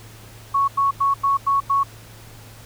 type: tone bursts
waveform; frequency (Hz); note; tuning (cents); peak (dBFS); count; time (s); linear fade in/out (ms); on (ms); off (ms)
sine; 1108.7; C#6; 0; -15; 6; 0.54-1.835; 10; 140; 91
effects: added 110 Hz sine -43 dBFS peak until 2.65 s + pink hiss -45 dBFS RMS until 2.65 s